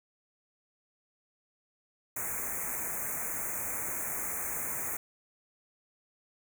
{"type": "band-stop noise", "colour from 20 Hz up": "white", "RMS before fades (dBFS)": -35, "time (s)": [2.16, 4.97], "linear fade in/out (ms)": 5, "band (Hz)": [2400, 6300], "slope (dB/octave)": 96, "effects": []}